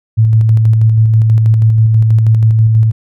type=tone with tremolo; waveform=sine; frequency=111 Hz; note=A2; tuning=16 cents sharp; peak=-4 dBFS; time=0.17-2.92 s; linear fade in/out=20 ms; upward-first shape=square; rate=6.2 Hz; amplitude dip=25%; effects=none